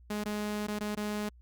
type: tone with dropouts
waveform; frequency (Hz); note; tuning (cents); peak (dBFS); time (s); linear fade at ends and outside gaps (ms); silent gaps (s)
sawtooth; 209.3; G#3; +14; -28; 0.1-1.29; 5; 0.239-0.257 / 0.669-0.681 / 0.789-0.807 / 0.95-0.971
effects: added 60 Hz sine -53 dBFS peak until 1.41 s + Opus 48 kbps